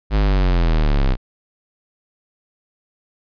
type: linear sweep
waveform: square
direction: down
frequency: 53.1 to 31.07 Hz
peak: -14 dBFS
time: 0.1-1.17 s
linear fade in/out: 50 ms
effects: resampled to 11025 Hz